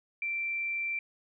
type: tone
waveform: sine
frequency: 2349 Hz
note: D7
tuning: in tune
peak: -30 dBFS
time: 0.22-0.99 s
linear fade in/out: 2 ms
effects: none